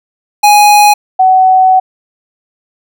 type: tone pair in turn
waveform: square / sine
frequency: 830.6 / 750.8 Hz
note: G#5 / F#5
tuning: 0 / +25 cents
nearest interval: major second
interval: 175 cents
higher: first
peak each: -3 dBFS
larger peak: neither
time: 0.43-0.94 / 1.19-1.8 s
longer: second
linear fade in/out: 10 ms
effects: none